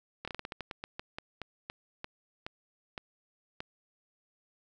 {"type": "slowing click train", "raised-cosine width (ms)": 0.3, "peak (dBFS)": -22, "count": 18, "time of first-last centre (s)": [0.25, 3.605], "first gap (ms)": 26, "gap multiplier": 1.22, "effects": []}